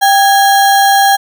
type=tone with sample-and-hold; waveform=sine; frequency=790 Hz; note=G5; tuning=13 cents sharp; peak=-5 dBFS; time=0.01-1.17 s; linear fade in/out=20 ms; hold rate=2450 Hz; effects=none